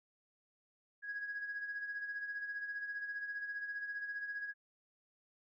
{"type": "tone with tremolo", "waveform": "sine", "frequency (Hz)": 1657, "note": "G#6", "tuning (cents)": -4, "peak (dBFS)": -36, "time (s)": [1.02, 4.54], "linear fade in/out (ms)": 50, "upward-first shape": "sine", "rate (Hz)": 15, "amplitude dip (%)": 55, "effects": ["tanh soft clip ceiling -33 dBFS"]}